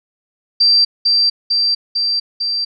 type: tone with echo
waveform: sine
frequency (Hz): 4698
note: D8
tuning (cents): 0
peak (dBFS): -8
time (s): 0.6-0.85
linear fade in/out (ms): 10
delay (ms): 450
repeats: 4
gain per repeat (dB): -2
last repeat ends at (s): 2.65
effects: none